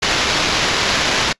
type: noise with sample-and-hold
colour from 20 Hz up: blue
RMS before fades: -17 dBFS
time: 0.02-1.33 s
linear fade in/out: 10 ms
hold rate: 8820 Hz
effects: noise-tail reverb RT60 0.1 s tail -24 dB re dry + resampled to 22050 Hz